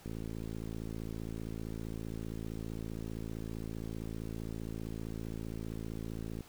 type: click train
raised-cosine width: 3 ms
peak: -28 dBFS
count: 352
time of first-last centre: 0.06-6.407 s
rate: 55.3 Hz
effects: pink hiss -58 dBFS RMS until 6.48 s